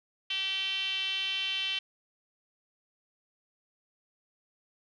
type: tone with band-pass filter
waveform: 5% pulse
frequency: 385.6 Hz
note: G4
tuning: 28 cents flat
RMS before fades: -32 dBFS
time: 0.3-1.79 s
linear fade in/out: 5 ms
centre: 3000 Hz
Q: 6.6
effects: resampled to 22050 Hz